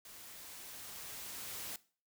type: noise with level ramp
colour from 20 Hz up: white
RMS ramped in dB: -53 to -43 dBFS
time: 0.05-1.76 s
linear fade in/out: 2 ms
effects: noise-tail reverb RT60 0.4 s tail -19 dB re dry